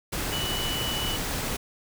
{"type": "tone in noise", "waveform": "sine", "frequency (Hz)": 2960, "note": "F#7", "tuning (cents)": 0, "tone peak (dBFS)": -30, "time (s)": [0.32, 1.17], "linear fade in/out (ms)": 10, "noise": "pink", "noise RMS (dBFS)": -30, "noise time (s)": [0.12, 1.57], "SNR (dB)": -3, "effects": []}